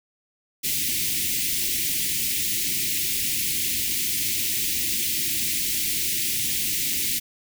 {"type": "band-stop noise", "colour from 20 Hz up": "white", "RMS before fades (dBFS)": -25, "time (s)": [0.63, 7.2], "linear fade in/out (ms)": 20, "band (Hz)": [370, 2000], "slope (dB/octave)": 48, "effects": []}